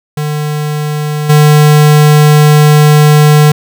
square tone with level steps, 150 Hz, D3, 37 cents sharp, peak -13 / -3 dBFS, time 0.17-3.52 s, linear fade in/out 5 ms, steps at 1.29 s, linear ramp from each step 10 ms, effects none

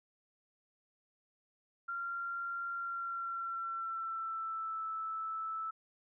sine tone with pitch glide, 1382 to 1314.3 Hz, F6 to E6, -19 to -6 cents, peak -36 dBFS, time 1.88-5.71 s, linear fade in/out 10 ms, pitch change -87 cents, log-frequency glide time 2.73-4.86 s, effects none

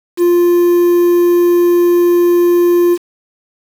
triangle tone with quantisation, 349.2 Hz, F4, in tune, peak -5 dBFS, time 0.17-2.98 s, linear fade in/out 50 ms, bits 5, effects none

